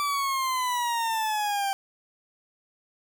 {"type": "exponential sweep", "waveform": "40% pulse", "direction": "down", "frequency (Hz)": [1167, 780], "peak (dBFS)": -24, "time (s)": [0, 1.73], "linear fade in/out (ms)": 0, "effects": []}